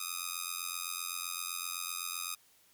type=tone with amplitude modulation; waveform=5% pulse; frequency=1246 Hz; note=D#6; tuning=2 cents sharp; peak=-20 dBFS; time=0-2.35 s; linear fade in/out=5 ms; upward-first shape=sine; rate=87.8 Hz; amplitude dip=95%; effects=white hiss -65 dBFS RMS until 2.73 s + MP3 96 kbps